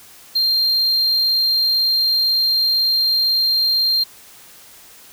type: tone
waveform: triangle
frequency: 4186 Hz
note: C8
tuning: in tune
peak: -13 dBFS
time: 0.35-4.04 s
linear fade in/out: 10 ms
effects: white hiss -44 dBFS RMS until 5.12 s